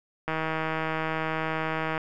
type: click train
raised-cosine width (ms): 0.5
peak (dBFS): -14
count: 271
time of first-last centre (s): 0.28-1.978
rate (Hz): 159
effects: none